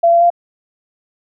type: tone with pitch steps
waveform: sine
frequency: 679 / 683 / 693 Hz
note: F5 / F5 / F5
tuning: -49 / -39 / -14 cents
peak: -7 dBFS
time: 0.03-0.303 s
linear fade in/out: 10 ms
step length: 91 ms
effects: none